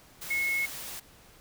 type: tone in noise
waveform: sine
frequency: 2178 Hz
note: C#7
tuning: 31 cents flat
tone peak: -26 dBFS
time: 0.3-0.66 s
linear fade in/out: 10 ms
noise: white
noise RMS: -40 dBFS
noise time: 0.21-1 s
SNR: +11 dB
effects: pink hiss -56 dBFS RMS until 1.4 s